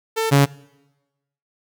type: tone pair in turn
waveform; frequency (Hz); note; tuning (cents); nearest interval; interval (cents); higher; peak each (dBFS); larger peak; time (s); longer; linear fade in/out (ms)
sawtooth; 446.4 / 140.61; A4 / C#3; +25 / +25; octave + minor sixth; 2000; first; -15 / -7; second; 0.16-0.31 / 0.31-0.46; neither; 20
effects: noise-tail reverb RT60 1.0 s tail -23 dB re dry